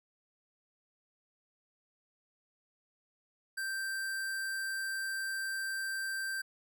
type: tone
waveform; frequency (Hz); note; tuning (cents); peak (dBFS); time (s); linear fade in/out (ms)
square; 1568; G6; 0; -35; 3.57-6.42; 10
effects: none